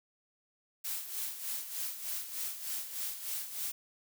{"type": "noise with tremolo", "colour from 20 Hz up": "blue", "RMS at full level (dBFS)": -36, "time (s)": [0.84, 3.72], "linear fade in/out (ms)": 10, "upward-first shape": "sine", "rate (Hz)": 3.3, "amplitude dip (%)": 65, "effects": []}